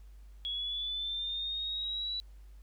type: exponential sweep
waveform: sine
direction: up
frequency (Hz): 3338 to 3951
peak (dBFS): -33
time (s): 0.45-2.2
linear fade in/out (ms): 0
effects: added 50 Hz sine -49 dBFS peak until 2.62 s + pink hiss -70 dBFS RMS until 2.62 s